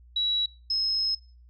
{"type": "tone pair in turn", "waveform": "sine", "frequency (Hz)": [3900, 5163], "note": ["B7", "E8"], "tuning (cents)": [-23, -37], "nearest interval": "perfect fourth", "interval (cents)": 486, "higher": "second", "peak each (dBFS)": -23, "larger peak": "neither", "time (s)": [[0.16, 0.46], [0.7, 1.15]], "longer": "second", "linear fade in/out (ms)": 5, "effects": ["noise-tail reverb RT60 0.4 s tail -24 dB re dry", "added 60 Hz sine -50 dBFS peak until 1.49 s"]}